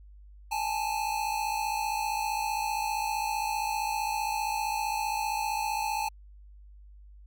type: tone pair together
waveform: square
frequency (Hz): 824 / 879.3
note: G#5 / A5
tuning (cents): -14 / -1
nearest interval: minor second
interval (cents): 113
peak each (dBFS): -33 / -31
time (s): 0.51-6.09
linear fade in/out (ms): 10
effects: added 50 Hz sine -48 dBFS peak until 7.26 s